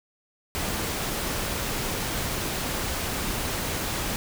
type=noise; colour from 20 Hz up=pink; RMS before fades=-29 dBFS; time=0.55-4.16 s; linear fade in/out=0 ms; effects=none